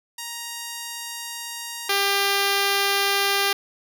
5% pulse tone pair in turn, 938 / 398 Hz, A#5 / G4, +11 / +26 cents, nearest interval octave + minor third, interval 1485 cents, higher first, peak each -19 / -8 dBFS, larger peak second, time 0.18-1.89 / 1.89-3.53 s, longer first, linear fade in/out 5 ms, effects none

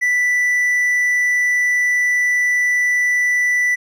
triangle tone, 1975 Hz, B6, in tune, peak -12 dBFS, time 0.01-3.76 s, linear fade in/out 20 ms, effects none

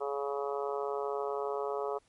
harmonic tone, 140.6 Hz, C#3, 25 cents sharp, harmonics 3 / 4 / 5 / 6 / 7 / 8 / 9, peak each -34 / -39 / -40 / -43 / -43 / -43 / -44 dBFS, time 0-1.99 s, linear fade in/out 20 ms, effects pink hiss -69 dBFS RMS until 2.08 s + MP3 48 kbps

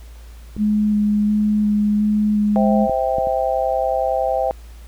clicks, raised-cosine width 3 ms, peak -19 / -16 / -16 / -21 dBFS, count 4, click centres 0.566 / 2.896 / 3.184 / 3.271 s
sine tone with vibrato, 209.7 Hz, G#3, 17 cents sharp, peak -14 dBFS, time 0.57-2.88 s, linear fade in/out 50 ms, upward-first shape square, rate 1.4 Hz, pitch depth 9 cents each way
sine chord, C major, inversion none, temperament just, 523.3 / 654.1 / 784.9 Hz, C5 / E5 / G5, 0 / -14 / +2 cents, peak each -21 dBFS, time 2.56-4.51 s, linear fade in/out 0 ms
effects added 57 Hz sine -36 dBFS peak until 4.87 s + pink hiss -50 dBFS RMS until 4.87 s

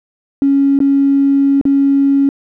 triangle tone with dropouts, 277.2 Hz, C#4, in tune, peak -4 dBFS, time 0.42-2.29 s, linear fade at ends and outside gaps 1 ms, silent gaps 0.79-0.803 / 1.613-1.653 s, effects tanh soft clip ceiling -6 dBFS

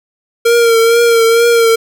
square tone with vibrato, 462.7 Hz, A#4, 13 cents flat, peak -7 dBFS, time 0.45-1.76 s, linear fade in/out 10 ms, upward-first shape triangle, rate 2.2 Hz, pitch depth 40 cents each way, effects none

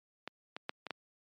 clicks, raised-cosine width 0.3 ms, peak -23 / -24 / -19 / -24 / -20 dBFS, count 5, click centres 0.276 / 0.565 / 0.694 / 0.867 / 0.907 s, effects high-pass 200 Hz 12 dB/octave + MP3 48 kbps

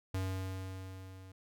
square tone with level ramp, 94.4 Hz, F#2, 35 cents sharp, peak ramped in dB -33 to -51 dBFS, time 0.14-1.32 s, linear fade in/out 5 ms, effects none

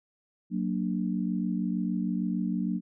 sine chord, Gb augmented, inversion none, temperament equal with one note detuned, 185 / 231.5 / 293.7 Hz, Gb3 / Bb3 / D4, 0 / -12 / 0 cents, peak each -29 / -31 / -34 dBFS, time 0.5-2.81 s, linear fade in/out 50 ms, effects none

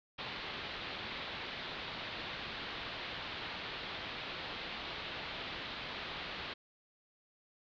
white low-pass noise, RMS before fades -43 dBFS, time 0.18-6.54 s, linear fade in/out 10 ms, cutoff 4100 Hz, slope 48 dB/octave, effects none

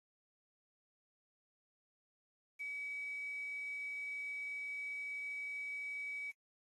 sine tone with quantisation, 2278 Hz, C#7, 47 cents sharp, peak -40 dBFS, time 2.59-6.32 s, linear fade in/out 20 ms, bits 10, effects AAC 32 kbps

